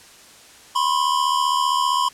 square tone pair together, 992.7 / 1068 Hz, B5 / C6, +9 / +35 cents, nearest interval minor second, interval 126 cents, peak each -21 dBFS, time 0.75-2.09 s, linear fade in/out 10 ms, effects white hiss -46 dBFS RMS until 2.13 s + low-pass 9000 Hz 12 dB/octave

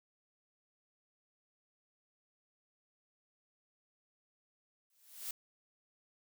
blue noise with exponential growth, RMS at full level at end -38 dBFS, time 4.9-5.31 s, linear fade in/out 2 ms, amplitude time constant 87 ms, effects none

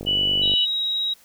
click train, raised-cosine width 2 ms, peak -19 dBFS, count 27, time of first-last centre 0.01-0.537 s, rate 49.3 Hz
sine tone, 2960 Hz, F#7, in tune, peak -18 dBFS, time 0.06-0.66 s, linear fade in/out 20 ms
sine tone with vibrato, 3821 Hz, A#7, 42 cents sharp, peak -21 dBFS, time 0.42-1.14 s, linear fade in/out 10 ms, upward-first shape triangle, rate 19 Hz, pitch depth 11 cents each way
effects white hiss -54 dBFS RMS until 1.24 s

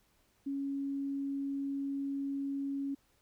sine tone, 277.2 Hz, C#4, in tune, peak -33 dBFS, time 0.46-2.95 s, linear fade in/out 10 ms, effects pink hiss -71 dBFS RMS until 3.21 s

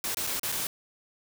white noise with dropouts, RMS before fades -31 dBFS, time 0.04-0.67 s, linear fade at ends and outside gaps 1 ms, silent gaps 0.146-0.17 / 0.268-0.272 / 0.396-0.432 / 0.519-0.523 s, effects none

